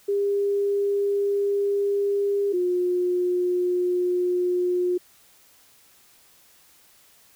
sine tone pair in turn, 402.3 / 358.4 Hz, G4 / F4, +45 / +45 cents, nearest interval major second, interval 200 cents, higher first, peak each -20 dBFS, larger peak neither, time 0.08-2.53 / 2.53-4.98 s, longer neither, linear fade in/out 10 ms, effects white hiss -56 dBFS RMS until 7.35 s

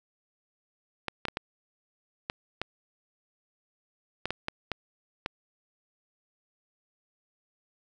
clicks, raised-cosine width 0.3 ms, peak -14 dBFS, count 11, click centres 1.083 / 1.253 / 1.284 / 1.371 / 2.299 / 2.616 / 4.256 / 4.306 / 4.484 / 4.717 / 5.261 s, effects none

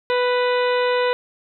harmonic tone with a mistuned harmonic, 494.5 Hz, B4, 2 cents sharp, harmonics 1 / 2 / 3 / 4 / 5 / 6 / 7 / 8, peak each -18 / -24 / -28 / -30 / -32 / -34 / -35 / -36 dBFS, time 0.1-1.13 s, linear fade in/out 0 ms, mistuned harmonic 7, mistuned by +55 cents, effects none

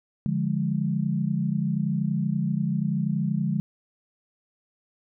sine chord, D diminished, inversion none, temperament equal with one note detuned, 146.83 / 175.32 / 207.7 Hz, D3 / F3 / Ab3, 0 / +7 / 0 cents, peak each -27 dBFS, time 0.26-3.6 s, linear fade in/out 0 ms, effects none

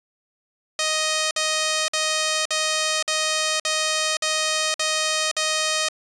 5% pulse tone bursts, 624 Hz, D#5, 5 cents sharp, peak -9 dBFS, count 9, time 0.79-5.886 s, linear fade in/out 2 ms, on 520 ms, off 52 ms, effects resampled to 22050 Hz

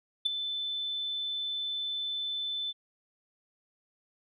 sine tone with ADSR envelope, 3520 Hz, A7, in tune, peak -20 dBFS, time 0.25-2.73 s, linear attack 12 ms, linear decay 11 ms, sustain -11 dB, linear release 32 ms, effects tanh soft clip ceiling -20 dBFS

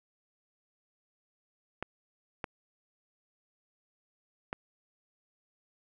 clicks, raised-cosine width 0.5 ms, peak -19 dBFS, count 3, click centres 1.826 / 2.442 / 4.529 s, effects none

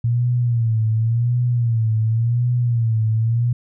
sine tone with vibrato, 116.2 Hz, A#2, 5 cents flat, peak -15 dBFS, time 0.04-3.53 s, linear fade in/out 5 ms, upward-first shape sine, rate 0.91 Hz, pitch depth 94 cents each way, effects none

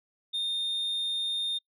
sine tone, 3649 Hz, A#7, 38 cents flat, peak -25 dBFS, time 0.33-1.59 s, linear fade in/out 20 ms, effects noise-tail reverb RT60 0.1 s tail -21 dB re dry + tanh soft clip ceiling -27 dBFS

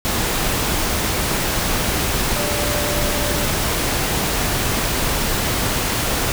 sine tone in noise, 587.3 Hz, D5, in tune, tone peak -26 dBFS, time 2.36-3.45 s, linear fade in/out 0 ms, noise pink, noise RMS -20 dBFS, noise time 0.05-6.32 s, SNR -9 dB, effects none

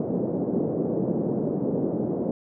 pink band-pass noise, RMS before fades -26 dBFS, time 0-2.31 s, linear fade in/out 2 ms, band 160 to 520 Hz, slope 24 dB/octave, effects none

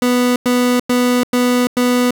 30% pulse tone bursts, 246.9 Hz, B3, in tune, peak -9 dBFS, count 5, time 0.02-2.108 s, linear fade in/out 2 ms, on 340 ms, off 97 ms, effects none

